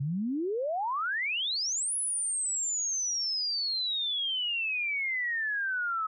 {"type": "exponential two-way sweep", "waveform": "sine", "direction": "up then down", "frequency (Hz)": [130.81, 10460, 1275], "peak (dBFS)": -28, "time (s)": [0, 6.07], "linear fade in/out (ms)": 10, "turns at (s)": 1.95, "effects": []}